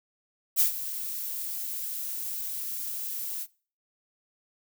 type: noise with ADSR envelope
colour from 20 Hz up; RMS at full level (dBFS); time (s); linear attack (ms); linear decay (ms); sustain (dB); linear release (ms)
violet; -20; 0.56-3.47; 41; 110; -14; 52
effects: noise-tail reverb RT60 0.4 s tail -22 dB re dry